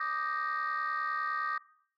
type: chord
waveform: sine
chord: Eb major seventh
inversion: third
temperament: equal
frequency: 1174.7 / 1244.5 / 1568 / 1864.7 Hz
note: D6 / Eb6 / G6 / Bb6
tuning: 0 / 0 / 0 / 0 cents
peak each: -34 / -34 / -39 / -36 dBFS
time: 0-1.58 s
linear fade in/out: 5 ms
effects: noise-tail reverb RT60 0.6 s tail -20 dB re dry + tanh soft clip ceiling -25 dBFS